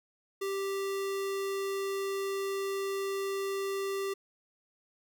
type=tone; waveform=square; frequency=392 Hz; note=G4; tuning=in tune; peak=-32 dBFS; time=0.41-4.14 s; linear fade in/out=10 ms; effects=none